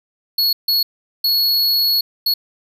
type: tone bursts at uneven times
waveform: square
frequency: 4356 Hz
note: C#8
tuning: 31 cents flat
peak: -14 dBFS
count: 4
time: 0.38-0.53 / 0.68-0.83 / 1.24-2.01 / 2.26-2.34 s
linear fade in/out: 5 ms
effects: none